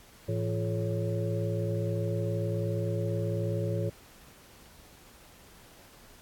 sine tone cluster, 108.3 / 167.2 / 346.7 / 427.9 / 555 Hz, A2 / E3 / F4 / A4 / C#5, -27 / +25 / -13 / -48 / +2 cents, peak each -30 / -35 / -38 / -37 / -36 dBFS, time 0.28-3.9 s, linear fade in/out 10 ms, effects pink hiss -55 dBFS RMS until 6.21 s + AAC 64 kbps

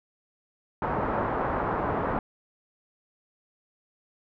white low-pass noise, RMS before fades -28 dBFS, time 0.82-2.19 s, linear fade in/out 2 ms, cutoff 1200 Hz, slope 24 dB/octave, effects none

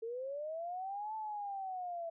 sine linear two-way sweep, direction up then down, 442.7 to 880 to 660 Hz, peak -38 dBFS, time 0.02-2.1 s, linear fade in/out 10 ms, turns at 1.15 s, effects none

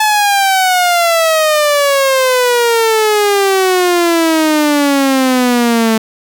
sawtooth exponential sweep, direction down, 866 to 220 Hz, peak -5 dBFS, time 0-5.98 s, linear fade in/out 5 ms, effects none

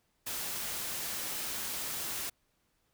white noise, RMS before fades -37 dBFS, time 0.26-2.3 s, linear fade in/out 10 ms, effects pink hiss -75 dBFS RMS until 2.93 s

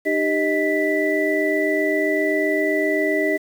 sine tone cluster, 305.8 / 393.5 / 627 / 1976 Hz, D#4 / G4 / D#5 / B6, -30 / +7 / +13 / 0 cents, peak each -23 dBFS, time 0.05-3.38 s, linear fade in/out 20 ms, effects 7-bit

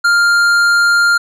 sine tone with tanh clipping, 1400 Hz, F6, 4 cents sharp, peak -10 dBFS, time 0.04-1.18 s, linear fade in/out 10 ms, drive 12 dB, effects none

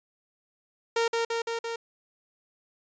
sawtooth tone with echo, 461.4 Hz, A#4, 18 cents flat, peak -19 dBFS, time 0.96-1.08 s, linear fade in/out 5 ms, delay 170 ms, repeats 4, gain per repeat -2 dB, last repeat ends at 1.76 s, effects resampled to 16000 Hz

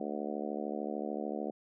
harmonic tone, 73.42 Hz, D2, in tune, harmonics 3 / 4 / 5 / 6 / 7 / 8 / 9 / 10, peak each -40 / -41 / -42 / -43 / -43 / -44 / -45 / -45 dBFS, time 0-1.51 s, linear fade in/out 5 ms, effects none

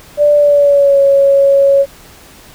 sine tone with pitch glide, 587.3 to 554.3 Hz, D5 to C#5, 0 to 0 cents, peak -5 dBFS, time 0.17-1.86 s, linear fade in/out 50 ms, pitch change -100 cents, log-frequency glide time 0.34-1 s, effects pink hiss -39 dBFS RMS until 2.54 s

